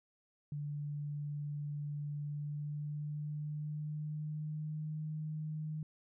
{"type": "tone with pitch glide", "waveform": "sine", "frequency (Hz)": [146.5, 154.41], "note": ["D3", "D#3"], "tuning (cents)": [-4, -13], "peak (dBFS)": -37, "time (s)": [0.52, 5.83], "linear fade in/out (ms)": 2, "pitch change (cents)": 91, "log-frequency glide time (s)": [2.23, 5.03], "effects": []}